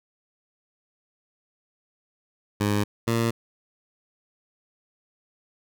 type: tone pair in turn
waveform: 15% pulse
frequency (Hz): 103.1 / 115.43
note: G#2 / A#2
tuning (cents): -12 / -17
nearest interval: major second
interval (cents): 195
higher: second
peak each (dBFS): -15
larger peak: neither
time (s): 2.6-2.84 / 3.07-3.31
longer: neither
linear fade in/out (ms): 10
effects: none